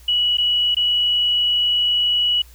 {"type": "tone with dropouts", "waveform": "sine", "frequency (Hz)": 2933, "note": "F#7", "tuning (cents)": -16, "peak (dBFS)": -15, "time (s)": [0.08, 2.42], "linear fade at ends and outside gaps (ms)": 5, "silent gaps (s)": [[0.372, 0.382], [0.747, 0.767]], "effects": ["added 60 Hz sine -43 dBFS peak until 2.54 s", "white hiss -51 dBFS RMS until 2.54 s"]}